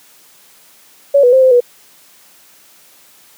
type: tone with pitch steps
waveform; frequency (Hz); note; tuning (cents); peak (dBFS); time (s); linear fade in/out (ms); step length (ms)
sine; 562 / 491 / 524 / 518 / 487; C#5 / B4 / C5 / C5 / B4; +24 / -10 / +2 / -17 / -24; -5; 1.14-1.605; 10; 93
effects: white hiss -46 dBFS RMS until 3.37 s + high-pass 150 Hz 12 dB/octave